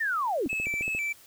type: linear sweep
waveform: sine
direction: down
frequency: 1864.7 to 221.9 Hz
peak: -25 dBFS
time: 0-0.48 s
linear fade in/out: 10 ms
type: click train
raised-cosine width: 2 ms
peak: -26 dBFS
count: 8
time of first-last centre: 0.46-0.95 s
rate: 14.3 Hz
type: tone with vibrato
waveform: triangle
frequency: 2457 Hz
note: D#7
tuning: 22 cents flat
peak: -26 dBFS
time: 0.49-1.13 s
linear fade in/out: 10 ms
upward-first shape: square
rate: 3 Hz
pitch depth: 95 cents each way
effects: white hiss -54 dBFS RMS until 1.26 s